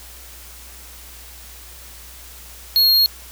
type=tone; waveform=square; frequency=4276 Hz; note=C8; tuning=37 cents sharp; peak=-12 dBFS; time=2.76-3.06 s; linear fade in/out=0 ms; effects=added 60 Hz sine -42 dBFS peak until 3.31 s + white hiss -41 dBFS RMS until 3.31 s